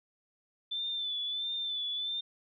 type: tone with vibrato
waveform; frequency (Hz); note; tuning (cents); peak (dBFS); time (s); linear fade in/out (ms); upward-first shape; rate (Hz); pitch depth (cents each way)
sine; 3520; A7; 0; -32; 0.71-2.21; 10; sine; 1.5; 46
effects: none